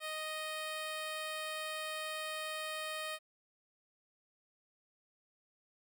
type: tone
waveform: 10% pulse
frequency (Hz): 622.3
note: D#5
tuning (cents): 0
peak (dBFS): -30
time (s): 0-3.19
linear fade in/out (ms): 50
effects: none